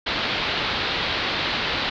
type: low-pass noise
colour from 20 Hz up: white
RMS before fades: -25 dBFS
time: 0.06-1.9 s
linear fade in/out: 10 ms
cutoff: 4300 Hz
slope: 48 dB/octave
effects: none